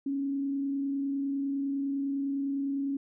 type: tone with frequency modulation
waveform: sine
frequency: 276.9 Hz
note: C#4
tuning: 2 cents flat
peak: -28 dBFS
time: 0.06-2.97 s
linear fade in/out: 5 ms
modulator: 29.9 Hz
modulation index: 0.21
effects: none